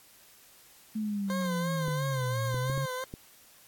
sine linear two-way sweep, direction down then up, 219.5 to 115.5 to 141.6 Hz, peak -29 dBFS, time 0.95-2.86 s, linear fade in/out 10 ms, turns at 2.41 s
20% pulse tone with vibrato, 523.3 Hz, C5, in tune, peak -28 dBFS, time 1.3-3.04 s, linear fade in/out 0 ms, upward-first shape sine, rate 2.9 Hz, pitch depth 60 cents each way
clicks, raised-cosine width 3 ms, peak -26 dBFS, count 5, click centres 1.882 / 2.544 / 2.699 / 2.778 / 3.139 s
effects white hiss -57 dBFS RMS until 3.67 s + AAC 64 kbps

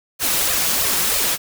white noise with flanger, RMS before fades -19 dBFS, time 0.19-1.38 s, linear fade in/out 50 ms, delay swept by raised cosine 1.6 to 6.2 ms, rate 3.1 Hz, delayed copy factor +0.9, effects none

